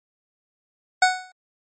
25% pulse tone with exponential decay, 740 Hz, F#5, in tune, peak -7 dBFS, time 1.02-1.32 s, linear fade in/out 5 ms, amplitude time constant 64 ms, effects MP3 32 kbps

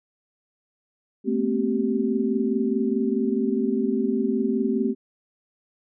sine tone cluster, 217.9 / 237.5 / 262.4 / 386.6 Hz, A3 / A#3 / C4 / G4, -17 / +33 / +5 / -24 cents, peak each -26 dBFS, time 1.24-4.95 s, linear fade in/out 50 ms, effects none

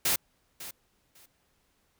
white noise with echo, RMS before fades -26 dBFS, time 0.05-0.16 s, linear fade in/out 5 ms, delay 550 ms, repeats 2, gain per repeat -15 dB, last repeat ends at 1.26 s, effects pink hiss -71 dBFS RMS until 1.99 s

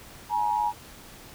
sine tone pair together, 845.5 / 949 Hz, G#5 / A#5, +31 / +31 cents, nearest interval major second, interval 200 cents, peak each -25 / -26 dBFS, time 0.29-0.73 s, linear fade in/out 50 ms, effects pink hiss -47 dBFS RMS until 1.34 s

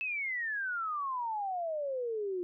sine exponential sweep, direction down, 2637 to 349.2 Hz, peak -32 dBFS, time 0.01-2.43 s, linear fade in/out 0 ms, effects none

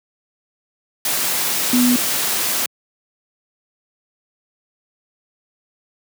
sine tone in noise, 246.9 Hz, B3, in tune, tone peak -12 dBFS, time 1.73-1.96 s, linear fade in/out 2 ms, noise white, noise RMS -20 dBFS, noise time 1.05-2.66 s, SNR +5 dB, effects high-pass 150 Hz 12 dB/octave

